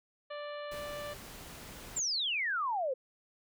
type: harmonic tone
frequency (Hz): 587.3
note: D5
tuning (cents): 0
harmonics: 1 / 2 / 3 / 4 / 5 / 6 / 7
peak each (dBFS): -40 / -46 / -49 / -55 / -53 / -58 / -57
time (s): 0.3-1.14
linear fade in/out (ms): 10
type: noise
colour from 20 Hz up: pink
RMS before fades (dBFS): -48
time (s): 0.71-2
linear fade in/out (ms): 10
type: exponential sweep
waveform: sine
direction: down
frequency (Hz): 7560 to 493.9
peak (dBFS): -30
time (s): 1.96-2.94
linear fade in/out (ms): 10
effects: none